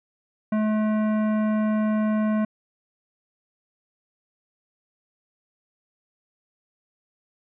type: tone with hard clipping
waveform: sine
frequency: 214.9 Hz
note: A3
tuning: 41 cents flat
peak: -22 dBFS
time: 0.52-2.45 s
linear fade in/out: 5 ms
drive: 14 dB
effects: resampled to 8000 Hz